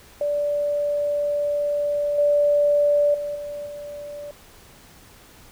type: tone with level steps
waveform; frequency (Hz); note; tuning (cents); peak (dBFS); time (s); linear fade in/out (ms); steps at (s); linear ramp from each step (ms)
sine; 583; D5; -13; -20 / -15 / -25 / -29 / -32; 0.21-4.31; 2; 2.18 / 3.14 / 3.35 / 3.66; 5
effects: pink hiss -49 dBFS RMS until 5.51 s